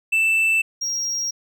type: tone pair in turn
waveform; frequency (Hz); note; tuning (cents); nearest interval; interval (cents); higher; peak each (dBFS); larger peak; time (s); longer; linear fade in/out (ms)
triangle; 2653 / 5622; E7 / F8; +10 / +11; octave + minor second; 1301; second; -14 / -21; first; 0.12-0.62 / 0.81-1.31; neither; 10
effects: none